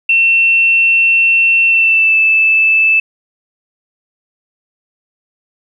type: tone with pitch glide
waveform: sine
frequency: 2700 to 2631 Hz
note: E7 to E7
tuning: +41 to -4 cents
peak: -7 dBFS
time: 0.09-3 s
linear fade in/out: 5 ms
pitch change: -45 cents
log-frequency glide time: 1.68-2.17 s
effects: 8-bit